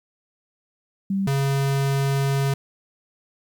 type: tone pair in turn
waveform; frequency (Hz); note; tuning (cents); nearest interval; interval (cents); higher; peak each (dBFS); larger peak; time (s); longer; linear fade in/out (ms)
sine / square; 194.9 / 137.82; G3 / C#3; -10 / -10; tritone; 600; first; -20; neither; 1.1-1.27 / 1.27-2.54; second; 5
effects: 10-bit